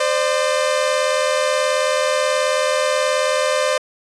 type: tone pair together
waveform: sawtooth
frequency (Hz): 520 / 598.6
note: C5 / D5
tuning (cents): -11 / +33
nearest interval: major second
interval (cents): 244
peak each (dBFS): -15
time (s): 0-3.78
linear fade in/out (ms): 5
effects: resampled to 22050 Hz + 8-bit